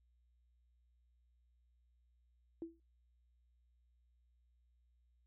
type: tone with exponential decay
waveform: sine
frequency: 331.4 Hz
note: E4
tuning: 9 cents sharp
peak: -38 dBFS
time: 2.62-2.8 s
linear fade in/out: 1 ms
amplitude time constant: 38 ms
effects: noise-tail reverb RT60 0.2 s tail -24 dB re dry + added 60 Hz sine -70 dBFS peak until 5.26 s